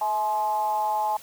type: tone with frequency modulation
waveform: sine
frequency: 850 Hz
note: G#5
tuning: 40 cents sharp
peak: -22 dBFS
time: 0.01-1.17 s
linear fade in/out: 5 ms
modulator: 201 Hz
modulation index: 0.58
effects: white hiss -47 dBFS RMS until 1.22 s